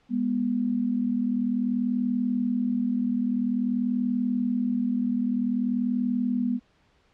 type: tone pair together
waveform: sine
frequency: 204 / 244.5 Hz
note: G#3 / B3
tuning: -31 / -17 cents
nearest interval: minor third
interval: 314 cents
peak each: -28 / -24 dBFS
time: 0.09-6.6 s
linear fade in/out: 50 ms
effects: pink hiss -64 dBFS RMS until 7.13 s + low-pass 4000 Hz 12 dB/octave